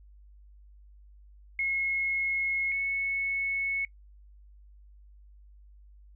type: tone pair in turn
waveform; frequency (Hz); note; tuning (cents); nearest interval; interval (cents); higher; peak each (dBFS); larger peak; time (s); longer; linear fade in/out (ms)
sine; 2170 / 2202; C#7 / C#7; -37 / -12; unison; 25; second; -26 / -27; first; 1.59-2.72 / 2.72-3.85; neither; 2
effects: noise-tail reverb RT60 0.1 s tail -23 dB re dry + added 50 Hz sine -51 dBFS peak until 6.15 s